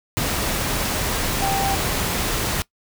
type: tone in noise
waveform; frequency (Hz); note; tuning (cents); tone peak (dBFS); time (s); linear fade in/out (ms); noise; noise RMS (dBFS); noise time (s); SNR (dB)
sine; 784; G5; 0; -21; 1.42-1.75; 0; pink; -23; 0.17-2.62; -1
effects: noise-tail reverb RT60 0.1 s tail -21 dB re dry